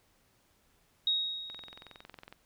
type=tone with exponential decay; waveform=sine; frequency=3771 Hz; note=A#7; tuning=19 cents sharp; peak=-24 dBFS; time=1.07-2.04 s; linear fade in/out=2 ms; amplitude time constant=210 ms
type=click train; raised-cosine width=0.3 ms; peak=-31 dBFS; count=19; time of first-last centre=1.5-2.326 s; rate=21.8 Hz
effects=pink hiss -69 dBFS RMS until 2.45 s